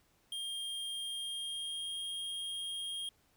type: tone with pitch glide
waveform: square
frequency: 3212 to 3238 Hz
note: G7 to G#7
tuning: +41 to -45 cents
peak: -38 dBFS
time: 0.32-3.09 s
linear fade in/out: 2 ms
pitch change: +14 cents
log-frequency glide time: 1.02-2.05 s
effects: pink hiss -71 dBFS RMS until 3.36 s